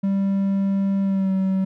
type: tone with pitch glide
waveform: triangle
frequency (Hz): 196 to 190.64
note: G3 to G3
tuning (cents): 0 to -48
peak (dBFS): -16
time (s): 0.03-1.65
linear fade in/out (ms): 10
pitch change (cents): -48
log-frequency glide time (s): 1.02-1.32
effects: none